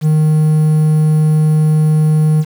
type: tone with quantisation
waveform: triangle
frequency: 154.6 Hz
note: D#3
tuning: 11 cents flat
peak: -6 dBFS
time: 0.01-2.45 s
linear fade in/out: 50 ms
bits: 6
effects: none